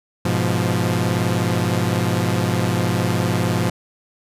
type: chord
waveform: sawtooth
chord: F diminished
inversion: first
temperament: equal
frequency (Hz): 103.83 / 123.47 / 174.61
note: Ab2 / Cb3 / F3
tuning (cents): 0 / 0 / 0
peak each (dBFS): -18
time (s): 0.25-3.7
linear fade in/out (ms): 5
effects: resampled to 32000 Hz